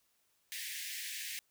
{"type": "high-pass noise", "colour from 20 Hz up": "pink", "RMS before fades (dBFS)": -42, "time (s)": [0.52, 1.39], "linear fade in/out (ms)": 0, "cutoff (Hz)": 1700, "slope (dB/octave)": 96, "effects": ["white hiss -75 dBFS RMS until 1.5 s"]}